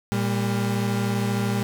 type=tone pair together; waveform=35% pulse; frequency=116.06 / 199.3 Hz; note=A#2 / G3; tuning=-7 / +29 cents; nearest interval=major sixth; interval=936 cents; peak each=-23 dBFS; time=0.12-1.63 s; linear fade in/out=0 ms; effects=none